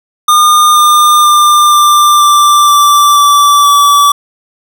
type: tone with pitch steps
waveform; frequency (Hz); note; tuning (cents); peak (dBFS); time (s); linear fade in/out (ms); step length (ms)
square; 1214 / 1204.9 / 1195.9 / 1187 / 1178.1 / 1169.3 / 1160.5 / 1151.8; D#6 / D6 / D6 / D6 / D6 / D6 / D6 / D6; -43 / +44 / +31 / +18 / +5 / -8 / -21 / -34; -4; 0.28-4.12; 5; 480
effects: none